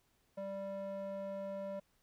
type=tone with band-pass filter; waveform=square; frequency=196 Hz; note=G3; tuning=in tune; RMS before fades=-42 dBFS; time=0.37-1.8 s; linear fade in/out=10 ms; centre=560 Hz; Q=2.6; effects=pink hiss -75 dBFS RMS until 2.02 s